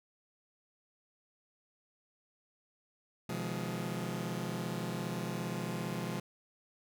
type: chord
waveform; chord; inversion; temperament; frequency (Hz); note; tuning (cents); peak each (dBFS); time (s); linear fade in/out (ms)
sawtooth; F half-diminished seventh; second; just; 125.72 / 157.15 / 174.61 / 209.5; Cb3 / Eb3 / F3 / Ab3; +31 / +18 / 0 / +15; -37 / -40 / -35 / -37; 3.29-6.2; 5
effects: none